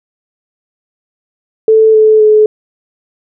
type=tone with pitch steps; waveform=sine; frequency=440 / 433.9 / 428 Hz; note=A4 / A4 / A4; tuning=0 / -24 / -48 cents; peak=-3 dBFS; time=1.68-2.46 s; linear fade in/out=2 ms; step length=260 ms; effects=none